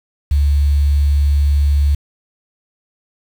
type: tone with quantisation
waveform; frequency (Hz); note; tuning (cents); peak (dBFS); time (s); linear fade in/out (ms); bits
sine; 71.7; D2; -41; -10; 0.31-1.95; 5; 6
effects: none